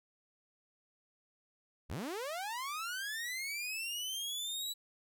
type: linear sweep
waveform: sawtooth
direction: up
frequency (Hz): 43.65 to 3951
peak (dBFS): -34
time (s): 1.89-4.74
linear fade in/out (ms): 20
effects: none